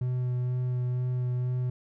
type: tone with vibrato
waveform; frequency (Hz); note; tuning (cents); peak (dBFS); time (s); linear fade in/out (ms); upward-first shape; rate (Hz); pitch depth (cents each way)
triangle; 125; B2; +21; -24; 0.01-1.7; 5; sine; 2.1; 12
effects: none